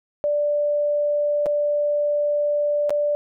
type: tone with dropouts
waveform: sine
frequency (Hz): 587.3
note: D5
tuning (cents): 0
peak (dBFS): -18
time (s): 0.24-3.15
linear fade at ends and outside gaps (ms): 0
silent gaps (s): 1.459-1.465 / 2.895-2.905
effects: none

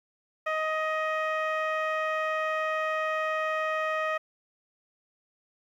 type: tone with low-pass filter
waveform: 15% pulse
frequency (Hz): 627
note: D#5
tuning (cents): +13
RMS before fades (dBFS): -29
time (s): 0.46-4.18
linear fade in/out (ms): 10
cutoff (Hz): 2000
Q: 0.99
effects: 10-bit

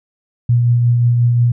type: tone with tremolo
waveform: sine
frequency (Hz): 120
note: B2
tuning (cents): -49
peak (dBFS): -8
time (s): 0.49-1.52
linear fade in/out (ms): 5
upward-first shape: triangle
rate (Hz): 5.6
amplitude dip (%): 30
effects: none

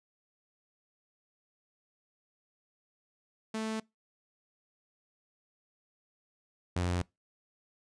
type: tone pair in turn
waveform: sawtooth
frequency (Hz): 220 / 88.78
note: A3 / F2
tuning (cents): 0 / +29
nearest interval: octave + major third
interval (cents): 1571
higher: first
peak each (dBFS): -29 / -25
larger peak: second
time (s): 3.54-3.8 / 6.76-7.02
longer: neither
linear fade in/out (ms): 5
effects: noise-tail reverb RT60 0.2 s tail -24 dB re dry + resampled to 22050 Hz

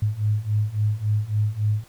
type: beating tone pair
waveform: sine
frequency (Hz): 103.83 / 107.43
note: G#2 / A2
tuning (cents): 0 / -41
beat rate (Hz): 3.6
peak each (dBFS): -24 / -22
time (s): 0.02-1.84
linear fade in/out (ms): 5
effects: pink hiss -53 dBFS RMS until 1.88 s

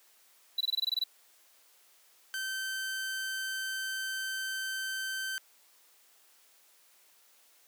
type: tone bursts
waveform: triangle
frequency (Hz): 3951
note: B7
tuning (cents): 0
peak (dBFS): -25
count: 10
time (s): 0.58-1.039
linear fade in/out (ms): 5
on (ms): 27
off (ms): 21
type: tone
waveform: sawtooth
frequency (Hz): 1547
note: G6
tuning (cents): -23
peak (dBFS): -30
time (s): 2.34-5.38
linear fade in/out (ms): 0
effects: white hiss -63 dBFS RMS until 7.67 s + high-pass 400 Hz 12 dB/octave

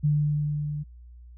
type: tone with level ramp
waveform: sine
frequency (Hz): 148.4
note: D3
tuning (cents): +18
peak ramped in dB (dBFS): -18 to -29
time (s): 0.03-0.84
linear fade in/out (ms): 20
effects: added 60 Hz sine -44 dBFS peak until 1.37 s

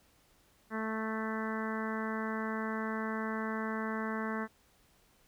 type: harmonic tone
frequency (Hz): 220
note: A3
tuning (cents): 0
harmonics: 1 / 2 / 3 / 4 / 5 / 6 / 7 / 8 / 9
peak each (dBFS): -36 / -41 / -45 / -45 / -42 / -45 / -44 / -44 / -48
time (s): 0.7-4.48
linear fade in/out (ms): 50
effects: pink hiss -67 dBFS RMS until 5.27 s

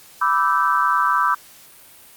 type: chord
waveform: sine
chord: E minor seventh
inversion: second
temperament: equal with one note detuned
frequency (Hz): 987.8 / 1174.7 / 1318.5 / 1546.4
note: B5 / D6 / E6 / G6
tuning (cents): 0 / 0 / 0 / -24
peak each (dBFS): -21 / -19 / -21 / -23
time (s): 0.21-1.35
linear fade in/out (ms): 10
effects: white hiss -46 dBFS RMS until 2.16 s + Opus 48 kbps

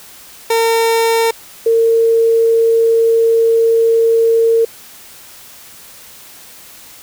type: tone pair in turn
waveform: 30% pulse / sine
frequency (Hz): 456.2 / 456.2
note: A#4 / A#4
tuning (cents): -37 / -37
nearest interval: unison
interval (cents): 0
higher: neither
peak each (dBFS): -8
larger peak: neither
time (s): 0.5-1.31 / 1.66-4.65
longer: second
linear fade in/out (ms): 5
effects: white hiss -38 dBFS RMS until 7.02 s

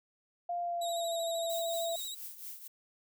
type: tone with pitch glide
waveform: sine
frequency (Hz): 698.5 to 668.9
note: F5 to E5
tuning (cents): 0 to +25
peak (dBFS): -32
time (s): 0.49-1.96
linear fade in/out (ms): 5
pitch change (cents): -75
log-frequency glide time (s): 0.6-1.2
type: tone with vibrato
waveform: 25% pulse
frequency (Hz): 3810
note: A#7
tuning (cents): +37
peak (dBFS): -34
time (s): 0.81-2.15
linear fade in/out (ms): 10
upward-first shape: sine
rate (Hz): 13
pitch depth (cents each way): 49
type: noise with tremolo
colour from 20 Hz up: violet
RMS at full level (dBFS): -42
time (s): 1.49-2.68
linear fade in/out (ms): 10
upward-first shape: triangle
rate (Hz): 4.3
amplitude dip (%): 75
effects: none

